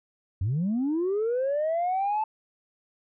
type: linear sweep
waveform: sine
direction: up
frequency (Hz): 84.5 to 880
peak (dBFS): -22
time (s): 0.41-2.24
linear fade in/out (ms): 5
effects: tanh soft clip ceiling -21 dBFS